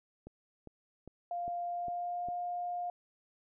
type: click train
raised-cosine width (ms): 2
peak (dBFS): -34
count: 6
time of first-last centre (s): 0.27-2.286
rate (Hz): 2.48
type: tone with pitch glide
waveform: sine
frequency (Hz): 698.5 to 707.4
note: F5 to F5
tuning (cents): 0 to +22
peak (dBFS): -34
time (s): 1.31-2.9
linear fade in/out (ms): 2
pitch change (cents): +22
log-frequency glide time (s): 1.63-2.3
effects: none